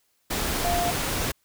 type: tone in noise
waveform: sine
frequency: 698.5 Hz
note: F5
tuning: in tune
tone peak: -24 dBFS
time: 0.64-0.91 s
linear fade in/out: 10 ms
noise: pink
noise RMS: -27 dBFS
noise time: 0.3-1.32 s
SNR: 0 dB
effects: white hiss -69 dBFS RMS until 1.44 s